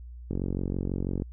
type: click train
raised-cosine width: 3 ms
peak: -17 dBFS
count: 43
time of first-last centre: 0.31-1.221 s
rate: 46.1 Hz
effects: added 60 Hz sine -40 dBFS peak until 1.32 s